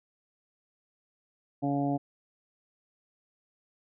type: harmonic tone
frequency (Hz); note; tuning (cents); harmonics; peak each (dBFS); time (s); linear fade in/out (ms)
141.4; C#3; +35; 1 / 2 / 3 / 4 / 5 / 6; -33 / -28 / -42 / -38 / -33 / -44; 1.62-1.98; 20
effects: none